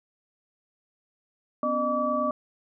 sine tone cluster, 249.2 / 278.1 / 609 / 1150 Hz, B3 / C#4 / D#5 / D6, +16 / +6 / -37 / -37 cents, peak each -30 / -36 / -27 / -27 dBFS, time 1.63-2.31 s, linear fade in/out 2 ms, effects none

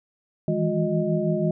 sine tone cluster, 160.2 / 166.3 / 206.4 / 359.4 / 623 Hz, E3 / E3 / G#3 / F4 / D#5, -49 / +16 / -10 / +50 / +2 cents, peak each -27 dBFS, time 0.48-1.51 s, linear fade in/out 2 ms, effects none

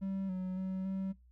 triangle tone with pitch steps, 193.2 / 185.2 / 188.5 / 191.7 Hz, G3 / F#3 / F#3 / G3, -25 / +2 / +32 / -38 cents, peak -32 dBFS, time 0.01-1.13 s, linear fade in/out 20 ms, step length 280 ms, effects noise-tail reverb RT60 0.2 s tail -21 dB re dry + added 61 Hz sine -59 dBFS peak until 1.31 s

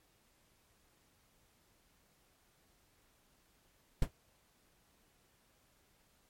brown noise with exponential decay, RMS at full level -26 dBFS, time 4.02-4.11 s, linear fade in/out 2 ms, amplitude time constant 18 ms, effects pink hiss -71 dBFS RMS until 6.29 s + MP3 64 kbps

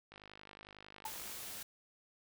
click train, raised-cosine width 0.3 ms, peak -36 dBFS, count 62, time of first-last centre 0.12-1.316 s, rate 51 Hz
sine tone with exponential decay, 880 Hz, A5, in tune, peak -36 dBFS, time 1.05-1.14 s, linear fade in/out 5 ms, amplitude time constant 18 ms
white noise, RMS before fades -46 dBFS, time 1.05-1.63 s, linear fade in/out 5 ms
effects none

